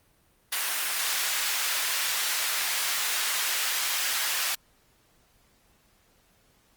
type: high-pass noise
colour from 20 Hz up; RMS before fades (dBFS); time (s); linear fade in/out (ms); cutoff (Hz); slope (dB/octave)
pink; -28; 0.52-4.55; 5; 1500; 12
effects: pink hiss -64 dBFS RMS until 6.76 s + Opus 32 kbps